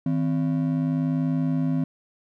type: ring-modulated tone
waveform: triangle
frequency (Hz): 209.4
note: G#3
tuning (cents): +15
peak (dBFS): -16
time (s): 0.06-1.84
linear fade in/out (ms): 2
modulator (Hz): 50.3
effects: none